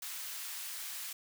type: high-pass noise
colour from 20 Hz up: white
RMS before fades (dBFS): -42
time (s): 0.02-1.13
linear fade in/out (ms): 5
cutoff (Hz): 1200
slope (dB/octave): 12
effects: none